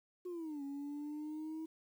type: linear two-way sweep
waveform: sine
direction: down then up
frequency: 366.4 to 277.3 to 321 Hz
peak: -38 dBFS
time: 0.25-1.66 s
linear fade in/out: 10 ms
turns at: 0.63 s
effects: tanh soft clip ceiling -39 dBFS + 11-bit